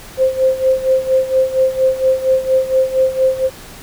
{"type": "tone with tremolo", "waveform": "sine", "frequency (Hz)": 523.3, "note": "C5", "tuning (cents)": 0, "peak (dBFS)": -8, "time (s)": [0.17, 3.5], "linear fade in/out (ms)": 50, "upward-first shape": "sine", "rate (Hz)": 4.3, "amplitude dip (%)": 80, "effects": ["pink hiss -36 dBFS RMS until 3.82 s"]}